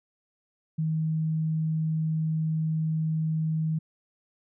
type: tone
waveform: sine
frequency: 158.4 Hz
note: D#3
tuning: 31 cents sharp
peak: -24 dBFS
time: 0.78-3.79 s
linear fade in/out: 10 ms
effects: none